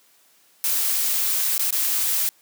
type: noise with dropouts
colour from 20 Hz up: blue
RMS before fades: -22 dBFS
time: 0.64-2.29 s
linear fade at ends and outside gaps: 0 ms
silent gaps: 1.579-1.594 / 1.706-1.726 s
effects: white hiss -58 dBFS RMS until 2.41 s + high-pass 200 Hz 12 dB/octave